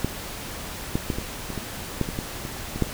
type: clicks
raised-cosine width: 3 ms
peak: -9 / -9 / -11 / -16 / -20 / -18 / -9 / -17 / -14 / -19 / -17 / -7 dBFS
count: 12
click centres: 0.046 / 0.955 / 1.102 / 1.185 / 1.503 / 1.577 / 2.013 / 2.089 / 2.189 / 2.452 / 2.76 / 2.823 s
effects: pink hiss -35 dBFS RMS until 2.93 s